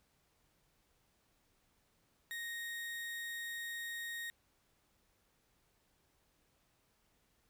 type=tone; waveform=35% pulse; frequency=1864.7 Hz; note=A#6; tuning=in tune; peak=-39 dBFS; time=2.31-4.3 s; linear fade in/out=0 ms; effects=pink hiss -75 dBFS RMS until 7.49 s